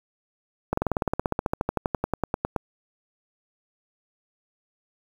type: slowing click train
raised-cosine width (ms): 1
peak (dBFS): -9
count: 26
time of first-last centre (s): 0.73-2.562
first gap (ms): 44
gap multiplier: 1.04
effects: 7-bit